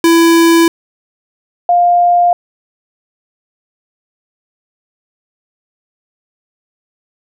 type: tone pair in turn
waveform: square / sine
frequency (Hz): 333.3 / 702.6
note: E4 / F5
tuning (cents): +19 / +10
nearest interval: octave + minor second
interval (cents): 1291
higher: second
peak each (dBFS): -6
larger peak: neither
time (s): 0.04-0.68 / 1.69-2.33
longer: neither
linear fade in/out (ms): 2
effects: none